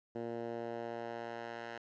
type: tone with band-pass filter sweep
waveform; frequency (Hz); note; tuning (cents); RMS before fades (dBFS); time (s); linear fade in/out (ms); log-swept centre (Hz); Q
10% pulse; 116.9; A#2; +5; -42; 0.15-1.78; 5; 370 to 1400; 0.94
effects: resampled to 16000 Hz + 12-bit